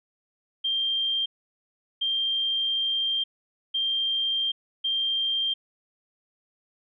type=tone bursts at uneven times; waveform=sine; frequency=3178 Hz; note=G7; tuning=23 cents sharp; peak=-23 dBFS; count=4; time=0.64-1.26 / 2.01-3.24 / 3.74-4.52 / 4.84-5.54 s; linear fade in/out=10 ms; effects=none